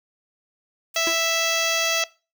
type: noise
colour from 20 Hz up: blue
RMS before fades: -38 dBFS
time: 0.94-2.03 s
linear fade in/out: 5 ms
type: harmonic tone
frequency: 659.3 Hz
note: E5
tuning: in tune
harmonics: 1 / 2 / 3 / 4 / 5 / 6 / 7 / 8 / 9 / 10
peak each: -26 / -30 / -29 / -27 / -28 / -33 / -31 / -34 / -29 / -33 dBFS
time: 0.96-2.04 s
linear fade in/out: 2 ms
type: tone with exponential decay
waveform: square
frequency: 335 Hz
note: E4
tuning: 28 cents sharp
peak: -24 dBFS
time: 1.07-1.2 s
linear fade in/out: 1 ms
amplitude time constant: 27 ms
effects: noise-tail reverb RT60 0.3 s tail -20 dB re dry